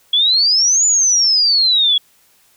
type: exponential two-way sweep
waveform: sine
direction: up then down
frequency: 3322 to 7040 to 3322 Hz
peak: -10 dBFS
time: 0.13-1.98 s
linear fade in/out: 5 ms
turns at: 0.86 s
effects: white hiss -54 dBFS RMS until 2.56 s